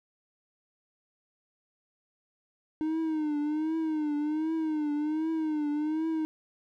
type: tone with vibrato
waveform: triangle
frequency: 308 Hz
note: D#4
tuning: 17 cents flat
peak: -25 dBFS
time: 2.81-6.25 s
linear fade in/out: 0 ms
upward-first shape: triangle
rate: 1.3 Hz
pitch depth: 95 cents each way
effects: none